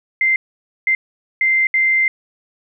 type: tone bursts at uneven times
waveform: sine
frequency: 2085 Hz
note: C7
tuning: 7 cents flat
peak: -12 dBFS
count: 4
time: 0.21-0.36 / 0.87-0.95 / 1.41-1.67 / 1.74-2.08 s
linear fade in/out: 2 ms
effects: none